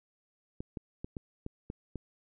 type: clicks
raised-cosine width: 3 ms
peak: -25 dBFS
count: 7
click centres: 0.605 / 0.772 / 1.045 / 1.168 / 1.464 / 1.701 / 1.957 s
effects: none